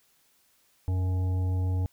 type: harmonic tone with a mistuned harmonic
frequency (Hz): 93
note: F#2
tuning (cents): +9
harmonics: 1 / 3 / 5 / 7 / 9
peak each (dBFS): -24 / -40 / -45 / -51 / -48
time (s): 0.88-1.86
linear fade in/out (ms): 0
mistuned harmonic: 1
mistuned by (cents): -42
effects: white hiss -66 dBFS RMS until 1.92 s